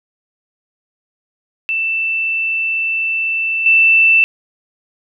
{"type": "tone with level steps", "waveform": "sine", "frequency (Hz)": 2662, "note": "E7", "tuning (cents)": 16, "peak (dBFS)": [-15, -7], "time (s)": [1.69, 4.24], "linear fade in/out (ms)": 0, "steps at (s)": 3.66, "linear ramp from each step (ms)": 2, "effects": []}